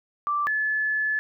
sine tone pair in turn, 1172 / 1725.2 Hz, D6 / A6, -4 / -35 cents, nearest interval perfect fifth, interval 669 cents, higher second, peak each -22 dBFS, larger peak neither, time 0.27-0.47 / 0.47-1.19 s, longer second, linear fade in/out 0 ms, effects none

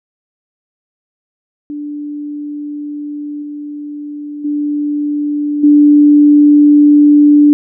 sine tone with level steps, 293.7 Hz, D4, in tune, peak -20 / -22 / -13 / -3 dBFS, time 1.7-7.53 s, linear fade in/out 0 ms, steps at 3.42 / 4.44 / 5.63 s, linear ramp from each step 10 ms, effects none

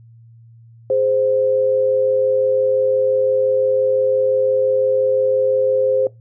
sine tone pair together, 415.2 / 521 Hz, G#4 / C5, 0 / -7 cents, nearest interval major third, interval 393 cents, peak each -22 / -14 dBFS, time 0.9-6.07 s, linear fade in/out 2 ms, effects noise-tail reverb RT60 0.2 s tail -21 dB re dry + added 115 Hz sine -42 dBFS peak until 6.2 s

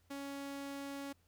sawtooth tone, 278.8 Hz, C#4, 10 cents sharp, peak -38 dBFS, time 0.1-1.13 s, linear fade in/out 10 ms, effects added 87 Hz sine -70 dBFS peak until 1.27 s + pink hiss -75 dBFS RMS until 1.27 s

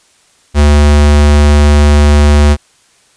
square tone, 73.42 Hz, D2, in tune, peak -4 dBFS, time 0.54-2.57 s, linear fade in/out 50 ms, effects white hiss -49 dBFS RMS until 3.16 s + resampled to 22050 Hz

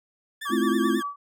30% pulse tone with vibrato, 1687 Hz, G#6, 27 cents sharp, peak -30 dBFS, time 0.41-1.03 s, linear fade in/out 10 ms, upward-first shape sine, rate 9.3 Hz, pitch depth 110 cents each way
sine tone with tremolo, 1147 Hz, D6, 41 cents flat, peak -26 dBFS, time 0.45-1.16 s, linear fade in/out 10 ms, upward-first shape triangle, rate 5.4 Hz, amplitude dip 90%
sine chord, F major seventh, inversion first, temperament just, 218.3 / 261.9 / 327.4 / 349.2 Hz, A3 / C4 / E4 / F4, -13 / +2 / -12 / 0 cents, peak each -26 dBFS, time 0.49-1.02 s, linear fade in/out 50 ms
effects none

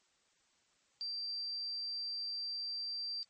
sine tone, 4699 Hz, D8, in tune, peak -37 dBFS, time 1.01-3.23 s, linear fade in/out 0 ms, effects white hiss -73 dBFS RMS until 3.29 s + MP3 32 kbps

